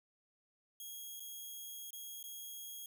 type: tone with dropouts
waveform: 5% pulse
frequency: 3284 Hz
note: G#7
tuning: 20 cents flat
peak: -37 dBFS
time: 0.8-2.86 s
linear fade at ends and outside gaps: 2 ms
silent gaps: 1.197-1.203 / 1.906-1.93 / 2.229-2.239 s
effects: none